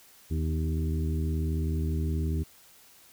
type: harmonic tone with a mistuned harmonic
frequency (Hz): 78.8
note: D#2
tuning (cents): +23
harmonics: 1 / 2 / 3 / 4 / 5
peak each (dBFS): -27 / -33 / -37 / -39 / -41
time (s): 0.3-2.44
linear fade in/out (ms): 20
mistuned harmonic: 3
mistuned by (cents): +47
effects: white hiss -56 dBFS RMS until 3.12 s